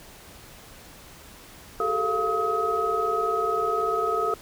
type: tone cluster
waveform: sine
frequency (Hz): 386.3 / 424.6 / 444.7 / 695 / 1270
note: G4 / G#4 / A4 / F5 / D#6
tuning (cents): -25 / +38 / +18 / -9 / +35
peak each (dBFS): -32 / -32 / -28 / -31 / -25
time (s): 1.8-4.34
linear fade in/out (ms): 2
effects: pink hiss -47 dBFS RMS until 4.41 s